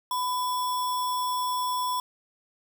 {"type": "tone with sample-and-hold", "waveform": "sine", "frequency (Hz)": 1000, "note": "B5", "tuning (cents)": 21, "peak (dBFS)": -25, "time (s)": [0.11, 2], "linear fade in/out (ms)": 2, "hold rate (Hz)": 4410, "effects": []}